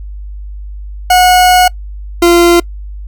40% pulse tone pair in turn, 729 / 344.7 Hz, F#5 / F4, -26 / -23 cents, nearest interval octave + minor second, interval 1297 cents, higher first, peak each -3 dBFS, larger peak neither, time 1.1-1.68 / 2.22-2.6 s, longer first, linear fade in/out 5 ms, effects noise-tail reverb RT60 0.1 s tail -25 dB re dry + added 50 Hz sine -22 dBFS peak until 3.07 s

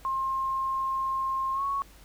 sine tone with pitch glide, 1064 to 1108.5 Hz, C6 to C#6, +29 to 0 cents, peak -26 dBFS, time 0.05-1.82 s, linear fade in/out 0 ms, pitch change +71 cents, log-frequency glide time 1.53-1.63 s, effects added 50 Hz sine -51 dBFS peak until 2.04 s + pink hiss -55 dBFS RMS until 2.04 s

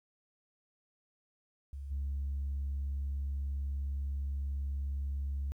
sine tone with level steps, 69.5 Hz, C#2, 5 cents sharp, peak -39 / -31 dBFS, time 1.73-5.52 s, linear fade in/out 0 ms, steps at 1.9 s, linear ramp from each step 20 ms, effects tanh soft clip ceiling -30 dBFS + 12-bit

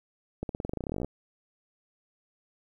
accelerating click train, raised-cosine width 2 ms, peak -19 dBFS, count 20, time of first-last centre 0.43-1.046 s, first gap 62 ms, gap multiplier 0.92, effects 10-bit

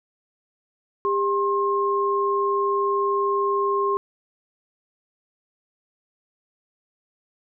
sine tone pair together, 400 / 1066.8 Hz, G4 / C6, +35 / +33 cents, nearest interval octave + perfect fourth, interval 1698 cents, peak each -22 dBFS, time 1.05-3.97 s, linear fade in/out 0 ms, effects none

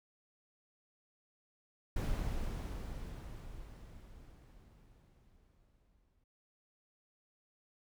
brown noise with exponential decay, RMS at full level -34 dBFS, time 1.96-6.24 s, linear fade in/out 5 ms, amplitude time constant 930 ms, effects none

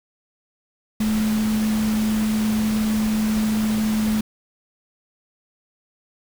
sine tone in noise, 216.3 Hz, A3, 29 cents flat, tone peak -18 dBFS, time 1-4.21 s, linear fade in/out 5 ms, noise pink, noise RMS -31 dBFS, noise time 1-4.21 s, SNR +10 dB, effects none

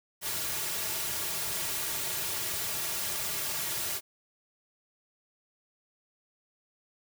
white noise with comb filter, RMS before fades -33 dBFS, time 0.21-4.01 s, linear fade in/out 50 ms, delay 3.9 ms, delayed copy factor -0.85, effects none

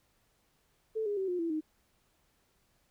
sine tone with pitch steps, 440 / 410.5 / 383 / 357.4 / 333.5 / 311.1 Hz, A4 / G#4 / G4 / F4 / E4 / D#4, 0 / -20 / -40 / +40 / +20 / 0 cents, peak -30 dBFS, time 0.95-1.61 s, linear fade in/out 20 ms, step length 110 ms, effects pink hiss -72 dBFS RMS until 2.9 s

